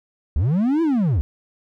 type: linear two-way sweep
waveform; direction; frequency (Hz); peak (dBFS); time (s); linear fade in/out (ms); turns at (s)
triangle; up then down; 61 to 340 to 61; -14; 0.36-1.21; 0; 0.82
effects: none